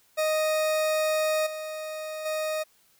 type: tone with level steps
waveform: 40% pulse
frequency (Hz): 622.3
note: D#5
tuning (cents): 0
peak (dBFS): -22 / -32 / -26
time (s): 0.17-2.64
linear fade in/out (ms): 20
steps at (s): 1.46 / 2.25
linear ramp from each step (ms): 10
effects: white hiss -63 dBFS RMS until 2.99 s